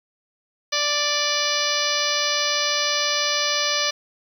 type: harmonic tone with a mistuned harmonic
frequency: 587.3 Hz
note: D5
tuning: in tune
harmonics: 1 / 2 / 3 / 4 / 5 / 6 / 7 / 8 / 9 / 10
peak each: -29 / -29 / -29 / -29 / -29 / -29 / -29 / -29 / -29 / -29 dBFS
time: 0.72-3.91 s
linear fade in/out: 10 ms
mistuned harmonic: 9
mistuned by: -49 cents
effects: 8-bit